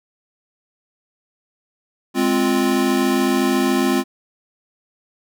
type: chord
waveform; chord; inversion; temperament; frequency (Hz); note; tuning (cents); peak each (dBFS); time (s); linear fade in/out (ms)
square; F minor; first; equal; 207.7 / 261.6 / 349.2; Ab3 / C4 / F4; 0 / 0 / 0; -23 / -19 / -21; 2.14-4.04; 50
effects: none